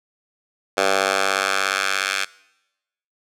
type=tone with high-pass filter sweep; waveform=10% pulse; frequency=97 Hz; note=G2; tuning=18 cents flat; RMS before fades=-21 dBFS; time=0.77-2.25 s; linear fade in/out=10 ms; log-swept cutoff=640 to 1900 Hz; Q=1.2; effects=noise-tail reverb RT60 0.9 s tail -21 dB re dry + low-pass 9000 Hz 12 dB/octave